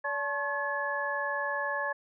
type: tone cluster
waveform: sine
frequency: 572 / 868 / 1086 / 1706 Hz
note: D5 / A5 / C#6 / G#6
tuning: -46 / -24 / -36 / +46 cents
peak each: -35 / -37 / -36 / -32 dBFS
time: 0.04-1.93 s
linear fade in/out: 10 ms
effects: none